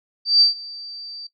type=tone with ADSR envelope; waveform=sine; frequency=4651 Hz; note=D8; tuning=18 cents flat; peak=-8 dBFS; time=0.25-1.27 s; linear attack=160 ms; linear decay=130 ms; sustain=-23 dB; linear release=5 ms; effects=noise-tail reverb RT60 0.1 s tail -17 dB re dry